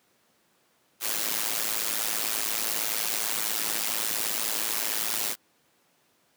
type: noise with amplitude modulation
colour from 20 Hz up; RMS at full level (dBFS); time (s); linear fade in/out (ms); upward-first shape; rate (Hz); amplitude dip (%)
white; -25; 1-5.36; 50; sine; 109; 85
effects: pink hiss -66 dBFS RMS until 6.36 s + high-pass 200 Hz 12 dB/octave